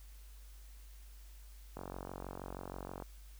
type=click train; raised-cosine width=1 ms; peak=-29 dBFS; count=59; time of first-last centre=1.77-3.023 s; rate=46.3 Hz; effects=added 50 Hz sine -51 dBFS peak until 3.39 s + white hiss -64 dBFS RMS until 3.39 s